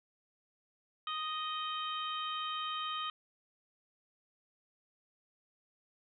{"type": "harmonic tone", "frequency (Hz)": 622.3, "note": "D#5", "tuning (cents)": 0, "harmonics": [2, 3, 4, 5, 6], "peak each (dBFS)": [-37, -50, -49, -41, -45], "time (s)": [1.07, 3.1], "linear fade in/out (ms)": 2, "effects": []}